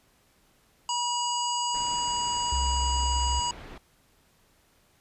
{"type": "harmonic tone", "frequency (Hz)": 966, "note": "B5", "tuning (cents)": -39, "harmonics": [1, 3, 5, 7, 8], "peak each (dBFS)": [-28, -33, -35, -36, -37], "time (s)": [0.89, 3.51], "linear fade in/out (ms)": 2}
{"type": "low-pass noise", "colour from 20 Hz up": "pink", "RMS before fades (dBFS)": -44, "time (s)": [1.74, 3.78], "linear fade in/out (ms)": 5, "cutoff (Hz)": 2800, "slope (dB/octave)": 12}
{"type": "tone", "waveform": "sine", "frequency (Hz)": 65.41, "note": "C2", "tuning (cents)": 0, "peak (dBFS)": -26, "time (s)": [2.52, 3.4], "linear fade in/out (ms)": 5}
{"effects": ["pink hiss -64 dBFS RMS until 5 s", "resampled to 32000 Hz"]}